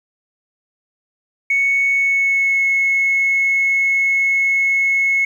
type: tone with pitch glide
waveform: sine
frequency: 2217 to 2186 Hz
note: C#7 to C#7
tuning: 0 to -25 cents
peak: -12 dBFS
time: 1.5-5.25 s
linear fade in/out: 5 ms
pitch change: -25 cents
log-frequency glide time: 1.91-2.65 s
effects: tanh soft clip ceiling -9 dBFS + 8-bit